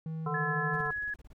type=tone; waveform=triangle; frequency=160 Hz; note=D#3; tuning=49 cents sharp; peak=-32 dBFS; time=0.06-0.81 s; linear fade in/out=2 ms
type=harmonic tone; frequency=147.5 Hz; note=D3; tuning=8 cents sharp; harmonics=1 / 3 / 5 / 7 / 9; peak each=-39 / -38 / -39 / -36 / -38 dBFS; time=0.26-0.91 s; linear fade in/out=5 ms
type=tone with pitch glide; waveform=sine; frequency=1709 to 1680.6 Hz; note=G#6 to G#6; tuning=+49 to +20 cents; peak=-32 dBFS; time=0.34-1.14 s; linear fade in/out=5 ms; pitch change=-29 cents; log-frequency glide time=0.78-0.93 s
type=noise bursts; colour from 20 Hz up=brown; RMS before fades=-50 dBFS; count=11; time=0.73-1.332 s; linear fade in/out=5 ms; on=32 ms; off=25 ms
effects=none